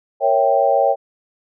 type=chord; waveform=sine; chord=A# diminished seventh; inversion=none; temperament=equal; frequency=466.2 / 554.4 / 659.3 / 784 Hz; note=A#4 / C#5 / E5 / G5; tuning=0 / 0 / 0 / 0 cents; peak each=-22 / -16 / -19 / -17 dBFS; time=0.2-0.96 s; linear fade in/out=50 ms; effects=none